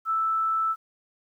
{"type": "tone", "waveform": "sine", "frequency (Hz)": 1318.5, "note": "E6", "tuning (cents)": 0, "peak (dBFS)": -22, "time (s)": [0.05, 0.76], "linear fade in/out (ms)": 50, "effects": ["10-bit"]}